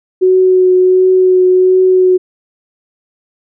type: tone with vibrato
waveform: sine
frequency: 370 Hz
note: F#4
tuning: in tune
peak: -5 dBFS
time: 0.21-2.18 s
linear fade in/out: 20 ms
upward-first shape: triangle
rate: 1.4 Hz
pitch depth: 15 cents each way
effects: none